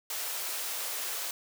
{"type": "high-pass noise", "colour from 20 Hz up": "white", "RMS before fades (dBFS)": -35, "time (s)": [0.1, 1.31], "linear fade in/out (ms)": 2, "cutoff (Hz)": 410, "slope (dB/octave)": 24, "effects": []}